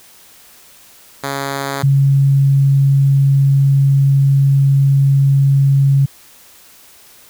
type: tone pair in turn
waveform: 5% pulse / sine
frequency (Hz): 138.59 / 137.97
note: C#3 / C#3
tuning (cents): 0 / -8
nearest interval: unison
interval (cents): 8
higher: first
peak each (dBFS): -8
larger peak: neither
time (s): 1.23-1.83 / 1.83-6.06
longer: second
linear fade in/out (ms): 10
effects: white hiss -44 dBFS RMS until 7.29 s